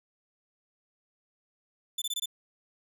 sawtooth tone bursts, 3520 Hz, A7, in tune, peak -27 dBFS, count 5, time 1.98-2.258 s, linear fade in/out 5 ms, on 38 ms, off 22 ms, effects none

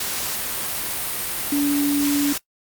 sine tone in noise, 286.7 Hz, D4, 42 cents flat, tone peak -17 dBFS, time 1.52-2.33 s, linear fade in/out 5 ms, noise white, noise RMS -26 dBFS, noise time 0-2.38 s, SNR +6 dB, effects noise-tail reverb RT60 0.1 s tail -19 dB re dry + Opus 48 kbps

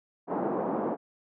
pink band-pass noise, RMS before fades -30 dBFS, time 0.27-0.97 s, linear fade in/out 50 ms, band 210 to 960 Hz, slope 24 dB/octave, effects none

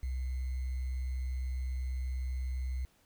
sine tone with sample-and-hold, 64 Hz, C2, 38 cents flat, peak -32 dBFS, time 0.03-2.85 s, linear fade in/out 0 ms, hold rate 2100 Hz, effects pink hiss -68 dBFS RMS until 3.05 s

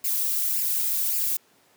violet noise with flanger, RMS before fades -25 dBFS, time 0.04-1.37 s, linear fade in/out 5 ms, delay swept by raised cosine 0.4 to 2.5 ms, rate 1.8 Hz, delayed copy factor +0.6, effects pink hiss -60 dBFS RMS until 1.76 s + high-pass 200 Hz 12 dB/octave

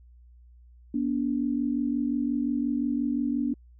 sine tone pair together, 241.7 / 287.4 Hz, B3 / D4, -37 / -37 cents, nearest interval minor third, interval 300 cents, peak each -27 dBFS, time 0.94-3.54 s, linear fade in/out 5 ms, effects added 60 Hz sine -50 dBFS peak until 3.79 s

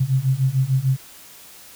sine beating tone pair, 128.9 / 135.6 Hz, C3 / C#3, -26 / -38 cents, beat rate 6.7 Hz, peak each -20 / -19 dBFS, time 0-0.97 s, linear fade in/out 10 ms, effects white hiss -44 dBFS RMS until 1.75 s

